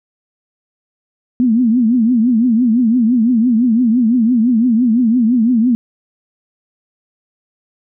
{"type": "tone with vibrato", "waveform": "sine", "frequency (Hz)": 235.7, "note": "A#3", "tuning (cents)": 19, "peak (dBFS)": -9, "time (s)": [1.4, 5.75], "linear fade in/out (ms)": 0, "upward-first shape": "triangle", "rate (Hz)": 5.9, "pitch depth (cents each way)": 180, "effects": []}